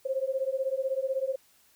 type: beating tone pair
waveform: sine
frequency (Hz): 523.3 / 539.3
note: C5 / C#5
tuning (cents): 0 / -48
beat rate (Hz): 16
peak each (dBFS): -30 / -30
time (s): 0.05-1.36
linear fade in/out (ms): 10
effects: white hiss -63 dBFS RMS until 1.75 s